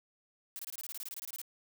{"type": "noise bursts", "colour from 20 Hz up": "blue", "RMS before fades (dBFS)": -42, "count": 16, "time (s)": [0.56, 1.416], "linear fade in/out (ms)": 0, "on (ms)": 31, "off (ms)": 24, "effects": []}